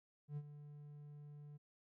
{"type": "tone with ADSR envelope", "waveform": "triangle", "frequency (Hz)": 146.83, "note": "D3", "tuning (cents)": 0, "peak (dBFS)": -38, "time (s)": [0.28, 1.58], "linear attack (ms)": 90, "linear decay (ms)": 51, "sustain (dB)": -12, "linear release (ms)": 19, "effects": []}